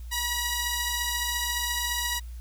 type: tone pair together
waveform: 10% pulse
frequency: 966.2 / 1918 Hz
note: B5 / A#6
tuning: -38 / +49 cents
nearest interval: octave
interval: 1187 cents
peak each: -21 dBFS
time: 0.11-2.2 s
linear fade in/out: 20 ms
effects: added 59 Hz sine -36 dBFS peak until 2.4 s + white hiss -58 dBFS RMS until 2.4 s